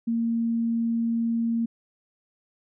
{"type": "tone", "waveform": "sine", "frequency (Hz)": 230.6, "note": "A#3", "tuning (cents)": -19, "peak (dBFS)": -22, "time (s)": [0.07, 1.66], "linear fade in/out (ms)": 10, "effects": []}